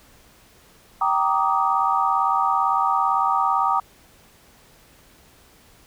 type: chord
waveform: sine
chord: Eb major seventh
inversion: first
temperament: just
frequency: 777.8 / 933.4 / 1166.7 / 1244.5 Hz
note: G5 / Bb5 / D6 / Eb6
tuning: -14 / +2 / -12 / 0 cents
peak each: -23 dBFS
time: 1.01-3.8 s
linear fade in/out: 5 ms
effects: pink hiss -53 dBFS RMS until 5.86 s